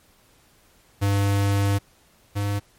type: tone pair in turn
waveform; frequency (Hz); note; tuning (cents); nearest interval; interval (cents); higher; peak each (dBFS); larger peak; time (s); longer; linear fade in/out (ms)
square; 100 / 101.4; G2 / G#2; +35 / -41; unison; 24; second; -19 / -23; first; 1.01-1.79 / 2.35-2.6; first; 20
effects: pink hiss -58 dBFS RMS until 2.78 s + MP3 64 kbps

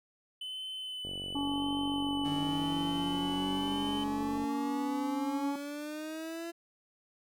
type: tone with vibrato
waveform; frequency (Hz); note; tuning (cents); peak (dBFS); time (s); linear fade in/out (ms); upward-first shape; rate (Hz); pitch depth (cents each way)
triangle; 3020; F#7; +35; -36; 0.41-4.04; 5; sine; 0.92; 20
type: click train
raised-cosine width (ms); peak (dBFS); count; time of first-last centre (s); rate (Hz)
2; -31; 161; 1.05-4.44; 47.2
type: harmonic tone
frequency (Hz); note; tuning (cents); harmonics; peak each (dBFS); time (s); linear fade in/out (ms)
283.5; C#4; +39; 1 / 3 / 4; -32 / -38 / -46; 1.35-5.56; 5
type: exponential sweep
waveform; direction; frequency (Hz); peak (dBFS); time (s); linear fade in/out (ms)
30% pulse; up; 148.3 to 340; -35; 2.24-6.52; 20
effects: none

